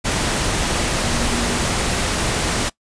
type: tone in noise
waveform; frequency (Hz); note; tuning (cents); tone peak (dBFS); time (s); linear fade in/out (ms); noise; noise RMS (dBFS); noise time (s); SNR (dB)
sine; 236.3; A#3; +24; -26; 1.04-1.58; 20; pink; -20; 0.04-2.7; -9
effects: noise-tail reverb RT60 0.1 s tail -21 dB re dry + resampled to 22050 Hz